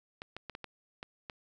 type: clicks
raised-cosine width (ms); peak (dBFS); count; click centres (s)
0.3; -25; 7; 0.219 / 0.366 / 0.497 / 0.551 / 0.643 / 1.029 / 1.298
effects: none